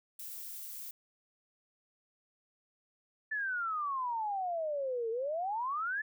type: noise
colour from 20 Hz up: violet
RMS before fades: -44 dBFS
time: 0.19-0.91 s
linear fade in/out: 5 ms
type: exponential two-way sweep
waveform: sine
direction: down then up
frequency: 1766 to 442.3 to 1766 Hz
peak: -32 dBFS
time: 3.31-6.02 s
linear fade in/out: 10 ms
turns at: 5.1 s
effects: none